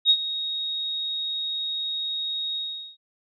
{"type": "tone with ADSR envelope", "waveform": "sine", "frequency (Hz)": 3756, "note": "A#7", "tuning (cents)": 12, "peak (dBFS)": -12, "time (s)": [0.05, 2.97], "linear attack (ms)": 49, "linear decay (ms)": 63, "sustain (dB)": -14, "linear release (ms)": 410, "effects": []}